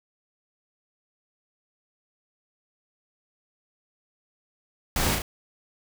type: noise with echo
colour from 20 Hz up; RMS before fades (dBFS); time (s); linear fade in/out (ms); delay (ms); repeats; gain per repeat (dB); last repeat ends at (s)
pink; -26; 4.96-5.15; 2; 35; 2; -3; 5.22
effects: none